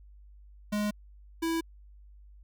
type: tone pair in turn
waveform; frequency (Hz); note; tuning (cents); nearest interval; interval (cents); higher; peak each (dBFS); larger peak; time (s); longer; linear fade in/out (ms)
square; 208.5 / 329; G#3 / E4; +7 / -3; minor sixth; 790; second; -28; neither; 0.72-0.91 / 1.42-1.61; neither; 10
effects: added 50 Hz sine -50 dBFS peak until 2.43 s